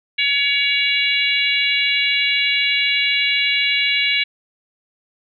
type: harmonic tone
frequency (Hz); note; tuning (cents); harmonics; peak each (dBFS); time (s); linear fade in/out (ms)
564; C#5; +30; 3 / 4 / 5 / 6 / 7; -28 / -18 / -21 / -24 / -24; 0.18-4.24; 10
effects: none